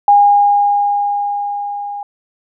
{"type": "tone with level ramp", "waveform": "sine", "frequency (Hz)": 815, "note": "G#5", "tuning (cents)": -33, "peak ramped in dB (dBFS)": [-4, -22], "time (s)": [0.08, 2.03], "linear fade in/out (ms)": 2, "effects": []}